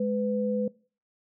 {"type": "tone pair together", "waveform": "sine", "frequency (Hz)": [209.6, 500.5], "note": ["G#3", "B4"], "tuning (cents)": [16, 23], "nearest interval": "octave + minor third", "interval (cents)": 1507, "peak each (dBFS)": -27, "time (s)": [0, 0.68], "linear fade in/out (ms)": 5, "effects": ["noise-tail reverb RT60 0.4 s tail -22 dB re dry"]}